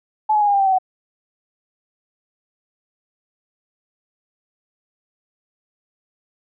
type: tone with pitch steps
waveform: sine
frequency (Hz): 860 / 843.3 / 826.9 / 810.8 / 795 / 779.6 / 764.4 / 749.5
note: A5 / G#5 / G#5 / G#5 / G5 / G5 / G5 / F#5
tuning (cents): -40 / +26 / -8 / -42 / +24 / -10 / -44 / +22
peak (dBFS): -13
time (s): 0.29-0.786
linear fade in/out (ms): 10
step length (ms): 62
effects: none